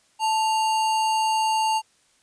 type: tone with sample-and-hold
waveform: sine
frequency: 880 Hz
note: A5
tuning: in tune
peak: -19 dBFS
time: 0.19-1.82 s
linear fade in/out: 50 ms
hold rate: 3675 Hz
effects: white hiss -62 dBFS RMS until 2.22 s + resampled to 22050 Hz